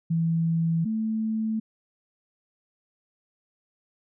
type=tone pair in turn; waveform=sine; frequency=164.81 / 220 Hz; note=E3 / A3; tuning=0 / 0 cents; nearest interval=perfect fourth; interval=500 cents; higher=second; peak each=-21 / -24 dBFS; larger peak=first; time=0.1-0.85 / 0.85-1.6 s; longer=neither; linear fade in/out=10 ms; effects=none